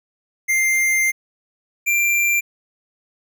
square tone pair in turn, 2099 / 2369 Hz, C7 / D7, +5 / +14 cents, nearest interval major second, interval 209 cents, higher second, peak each -16 dBFS, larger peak neither, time 0.48-1.12 / 1.86-2.41 s, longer first, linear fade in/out 20 ms, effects none

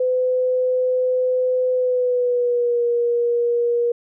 sine tone with pitch glide, 507 to 475.8 Hz, B4 to A#4, +45 to +35 cents, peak -16 dBFS, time 0-3.92 s, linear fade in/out 5 ms, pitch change -110 cents, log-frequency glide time 1.72-2.84 s, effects none

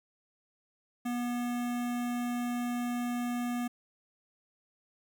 square tone with notch filter, 242.5 Hz, B3, 31 cents flat, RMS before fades -33 dBFS, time 1.05-3.68 s, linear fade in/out 10 ms, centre 4500 Hz, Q 1.5, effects 12-bit

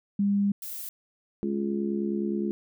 sine tone, 201.2 Hz, G3, 45 cents sharp, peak -21 dBFS, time 0.19-0.52 s, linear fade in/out 5 ms
violet noise, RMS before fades -37 dBFS, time 0.62-0.89 s, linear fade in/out 2 ms
harmonic tone, 69.6 Hz, C#2, 8 cents sharp, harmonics 3 / 4 / 5 / 6, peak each -28 / -38 / -30 / -38 dBFS, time 1.43-2.51 s, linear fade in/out 0 ms
effects none

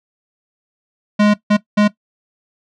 square tone bursts at uneven times, 208.4 Hz, G#3, 6 cents sharp, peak -10 dBFS, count 3, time 1.19-1.34 / 1.5-1.57 / 1.77-1.88 s, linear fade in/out 10 ms, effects noise-tail reverb RT60 0.1 s tail -17 dB re dry + low-pass 4000 Hz 12 dB/octave

